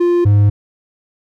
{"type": "tone pair in turn", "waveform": "triangle", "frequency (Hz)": [349.2, 102.63], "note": ["F4", "G#2"], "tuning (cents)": [0, -20], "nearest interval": "octave + major sixth", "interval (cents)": 2120, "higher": "first", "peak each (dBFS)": [-8, -5], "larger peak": "second", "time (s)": [[0, 0.25], [0.25, 0.5]], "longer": "neither", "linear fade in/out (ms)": 10, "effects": []}